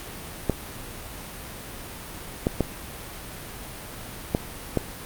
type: clicks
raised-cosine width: 2 ms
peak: -7 dBFS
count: 5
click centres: 0.497 / 2.469 / 2.607 / 4.349 / 4.773 s
effects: pink hiss -38 dBFS RMS until 5.05 s + Opus 48 kbps